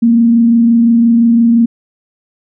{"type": "tone with frequency modulation", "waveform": "sine", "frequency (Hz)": 232.5, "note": "A#3", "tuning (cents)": -4, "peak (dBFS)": -5, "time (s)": [0.02, 1.66], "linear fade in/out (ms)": 10, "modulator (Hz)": 25.8, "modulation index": 0.24, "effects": []}